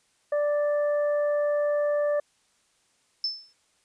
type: harmonic tone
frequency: 587.3 Hz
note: D5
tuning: in tune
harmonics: 1 / 2 / 3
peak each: -22 / -38 / -39 dBFS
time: 0.32-2.2 s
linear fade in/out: 5 ms
type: tone with exponential decay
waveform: sine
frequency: 5274 Hz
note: E8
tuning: in tune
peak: -22 dBFS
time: 3.24-3.53 s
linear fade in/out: 2 ms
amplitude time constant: 63 ms
effects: white hiss -67 dBFS RMS until 3.84 s + resampled to 22050 Hz